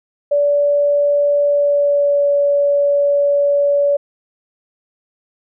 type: tone with pitch glide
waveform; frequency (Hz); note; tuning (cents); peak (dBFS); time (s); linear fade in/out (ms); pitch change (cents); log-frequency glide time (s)
sine; 577 to 571; D5 to D5; -31 to -49; -11; 0.31-3.97; 10; -18; 1.44-2.29
effects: none